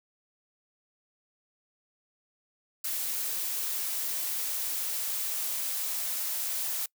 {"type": "noise with high-pass filter sweep", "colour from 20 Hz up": "blue", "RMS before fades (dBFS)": -32, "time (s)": [2.84, 6.86], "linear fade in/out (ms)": 5, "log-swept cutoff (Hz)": [330, 610], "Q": 1.7, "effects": ["noise-tail reverb RT60 0.1 s tail -24 dB re dry"]}